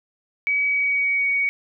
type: tone with pitch glide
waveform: sine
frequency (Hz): 2274 to 2243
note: C#7 to C#7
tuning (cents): +44 to +20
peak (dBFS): -18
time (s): 0.47-1.49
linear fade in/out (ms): 0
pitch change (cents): -24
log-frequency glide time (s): 0.64-1.26
effects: none